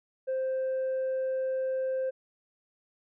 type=tone with tanh clipping; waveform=sine; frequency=523.3 Hz; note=C5; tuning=in tune; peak=-28 dBFS; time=0.27-2.11 s; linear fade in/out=20 ms; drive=1 dB; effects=none